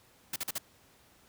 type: noise bursts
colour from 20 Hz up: white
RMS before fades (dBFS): -34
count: 4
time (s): 0.33-0.583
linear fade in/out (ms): 5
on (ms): 31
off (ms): 43
effects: pink hiss -62 dBFS RMS until 1.28 s + high-pass 60 Hz 12 dB/octave